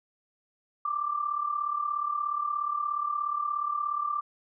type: tone with amplitude modulation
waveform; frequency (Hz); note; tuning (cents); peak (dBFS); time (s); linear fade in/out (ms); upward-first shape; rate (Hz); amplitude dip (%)
sine; 1178; D6; +5; -24; 0.85-4.21; 5; sine; 36.9; 70
effects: none